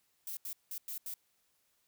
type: noise bursts at uneven times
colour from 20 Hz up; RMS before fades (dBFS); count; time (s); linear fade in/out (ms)
violet; -41; 5; 0.27-0.37 / 0.45-0.53 / 0.71-0.78 / 0.88-0.98 / 1.06-1.14; 2
effects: white hiss -75 dBFS RMS until 1.87 s